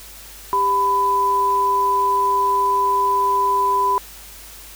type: tone pair together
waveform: sine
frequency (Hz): 396.5 / 999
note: G4 / B5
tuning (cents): +20 / +20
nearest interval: octave + major third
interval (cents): 1600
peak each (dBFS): -25 / -15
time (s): 0.53-3.98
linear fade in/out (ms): 0
effects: added 50 Hz sine -44 dBFS peak until 4.75 s + white hiss -40 dBFS RMS until 4.75 s